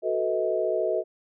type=chord; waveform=sine; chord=B dominant seventh; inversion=second; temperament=equal with one note detuned; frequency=370 / 440 / 493.9 / 636.8 Hz; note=F#4 / A4 / B4 / D#5; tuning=0 / 0 / 0 / +40 cents; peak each=-29 / -29 / -31 / -26 dBFS; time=0.02-1.04 s; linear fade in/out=50 ms; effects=none